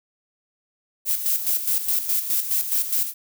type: noise with tremolo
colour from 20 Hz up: violet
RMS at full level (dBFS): -21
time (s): 1.05-3.14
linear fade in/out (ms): 50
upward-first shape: square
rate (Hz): 4.8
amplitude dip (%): 60
effects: none